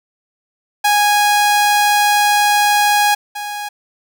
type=tone pair in turn; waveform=sawtooth; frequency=827 / 827 Hz; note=G#5 / G#5; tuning=-8 / -8 cents; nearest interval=unison; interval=0 cents; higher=neither; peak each=-7 / -19 dBFS; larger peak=first; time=0.84-3.15 / 3.35-3.69 s; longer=first; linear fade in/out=10 ms; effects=none